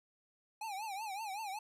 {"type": "tone with vibrato", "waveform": "square", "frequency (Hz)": 826, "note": "G#5", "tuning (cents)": -10, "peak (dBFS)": -40, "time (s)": [0.61, 1.59], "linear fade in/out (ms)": 5, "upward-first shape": "triangle", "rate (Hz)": 5.3, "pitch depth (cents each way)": 180, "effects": ["resampled to 32000 Hz"]}